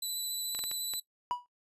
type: tone with vibrato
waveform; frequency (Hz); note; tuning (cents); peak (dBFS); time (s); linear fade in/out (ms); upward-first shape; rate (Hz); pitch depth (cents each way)
15% pulse; 3978; B7; +12; -27; 0.02-1; 5; sine; 14; 16
type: clicks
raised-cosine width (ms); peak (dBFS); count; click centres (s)
0.2; -24; 5; 0.549 / 0.591 / 0.639 / 0.714 / 0.937
type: tone with exponential decay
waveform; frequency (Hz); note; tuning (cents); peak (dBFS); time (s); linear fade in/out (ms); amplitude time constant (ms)
triangle; 977; B5; -19; -24; 1.31-1.46; 0; 31
effects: noise-tail reverb RT60 0.1 s tail -19 dB re dry + resampled to 32000 Hz